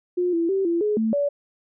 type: tone with pitch steps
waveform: sine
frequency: 357.1 / 334.8 / 387.4 / 339.1 / 420.6 / 221.8 / 573 Hz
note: F4 / E4 / G4 / E4 / G#4 / A3 / D5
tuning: +39 / +27 / -20 / +49 / +22 / +14 / -43 cents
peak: -19 dBFS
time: 0.17-1.29 s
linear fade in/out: 10 ms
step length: 160 ms
effects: none